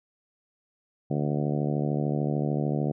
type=harmonic tone; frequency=73.42 Hz; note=D2; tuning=in tune; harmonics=2 / 3 / 4 / 5 / 6 / 7 / 8 / 9 / 10; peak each=-27 / -31 / -33 / -35 / -37 / -38 / -39 / -40 / -41 dBFS; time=1.1-2.92 s; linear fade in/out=10 ms; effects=none